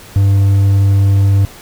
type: tone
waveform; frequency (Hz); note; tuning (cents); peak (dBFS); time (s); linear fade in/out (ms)
triangle; 98.8; G2; +14; -5; 0.16-1.45; 0
effects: pink hiss -36 dBFS RMS until 1.61 s